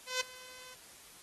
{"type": "tone with ADSR envelope", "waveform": "5% pulse", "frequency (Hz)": 509, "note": "C5", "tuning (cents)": -48, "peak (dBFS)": -18, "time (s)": [0.06, 0.75], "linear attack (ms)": 150, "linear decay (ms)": 3, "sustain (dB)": -22, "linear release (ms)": 16, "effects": ["white hiss -55 dBFS RMS until 1.22 s", "AAC 32 kbps"]}